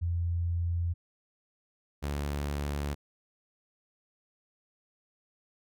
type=tone pair in turn; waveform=sine / sawtooth; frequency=85.7 / 72.06 Hz; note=F2 / D2; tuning=-32 / -32 cents; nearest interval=minor third; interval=300 cents; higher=first; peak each=-27 dBFS; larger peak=neither; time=0.01-0.94 / 2.02-2.95 s; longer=neither; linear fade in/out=20 ms; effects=none